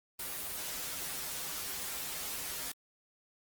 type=noise with comb filter; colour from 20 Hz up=white; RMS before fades=-39 dBFS; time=0.19-2.72 s; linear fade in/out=5 ms; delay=9 ms; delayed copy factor=-0.95; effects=Opus 24 kbps